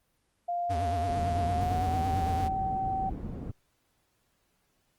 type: tone with pitch glide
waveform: sine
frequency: 698.5 to 766.1 Hz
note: F5 to G5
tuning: 0 to -40 cents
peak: -28 dBFS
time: 0.48-3.1 s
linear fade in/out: 10 ms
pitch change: +160 cents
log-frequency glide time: 1.47-2.04 s
type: tone with vibrato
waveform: square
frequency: 86.6 Hz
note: F2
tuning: 14 cents flat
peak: -31 dBFS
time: 0.69-2.49 s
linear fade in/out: 20 ms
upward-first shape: triangle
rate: 8.9 Hz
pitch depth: 240 cents each way
type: low-pass noise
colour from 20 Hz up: white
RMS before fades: -37 dBFS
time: 1.08-3.51 s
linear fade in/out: 5 ms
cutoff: 190 Hz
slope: 12 dB/octave
effects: pink hiss -73 dBFS RMS until 4.98 s + Opus 24 kbps